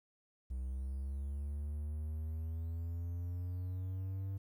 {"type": "linear sweep", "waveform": "triangle", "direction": "up", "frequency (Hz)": [63, 97.5], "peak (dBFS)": -35, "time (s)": [0.5, 4.38], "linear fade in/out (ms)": 10, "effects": ["12-bit"]}